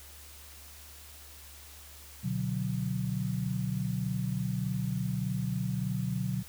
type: chord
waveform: sine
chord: B minor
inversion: none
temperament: equal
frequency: 123.47 / 146.83 / 185 Hz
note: B2 / D3 / F#3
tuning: 0 / 0 / 0 cents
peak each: -33 / -35 / -33 dBFS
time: 2.23-6.43 s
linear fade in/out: 20 ms
effects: added 72 Hz sine -52 dBFS peak until 6.48 s + white hiss -51 dBFS RMS until 6.48 s